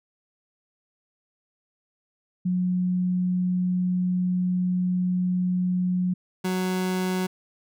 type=tone pair in turn; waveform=sine / 30% pulse; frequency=181.3 / 184.9 Hz; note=F#3 / F#3; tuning=-35 / -1 cents; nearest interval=unison; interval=34 cents; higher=second; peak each=-21 dBFS; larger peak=neither; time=2.45-6.14 / 6.44-7.27 s; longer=first; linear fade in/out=10 ms; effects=none